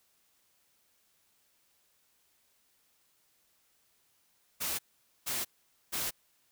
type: noise bursts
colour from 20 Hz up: white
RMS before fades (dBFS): -34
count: 3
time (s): 4.6-6.11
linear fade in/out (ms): 20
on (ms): 190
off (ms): 470
effects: white hiss -71 dBFS RMS until 6.51 s